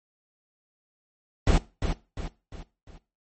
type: noise with echo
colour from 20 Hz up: brown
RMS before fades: -19 dBFS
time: 1.47-1.58 s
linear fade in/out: 2 ms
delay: 350 ms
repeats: 4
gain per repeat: -7 dB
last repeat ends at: 2.98 s
effects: noise-tail reverb RT60 0.3 s tail -18 dB re dry + MP3 32 kbps